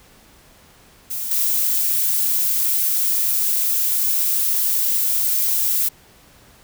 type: noise with level steps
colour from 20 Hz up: violet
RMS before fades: -26 / -19 dBFS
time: 1.1-5.89 s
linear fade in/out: 10 ms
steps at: 1.31 s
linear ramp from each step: 2 ms
effects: pink hiss -50 dBFS RMS until 6.63 s